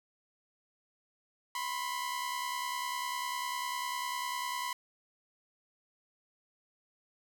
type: tone pair together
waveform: sawtooth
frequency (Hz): 990 / 1060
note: B5 / C6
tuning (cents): +4 / +22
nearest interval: minor second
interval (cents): 118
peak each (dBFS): -32 / -35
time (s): 1.55-4.73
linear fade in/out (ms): 2
effects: none